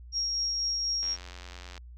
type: tone with tremolo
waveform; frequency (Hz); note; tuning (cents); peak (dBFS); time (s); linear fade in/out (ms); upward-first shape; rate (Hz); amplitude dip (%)
sine; 5588; F8; 0; -26; 0.12-1.17; 50; triangle; 4.1; 25
type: click train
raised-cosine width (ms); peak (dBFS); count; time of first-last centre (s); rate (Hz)
0.2; -27; 68; 1.03-1.778; 89.6
effects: added 60 Hz sine -44 dBFS peak until 1.97 s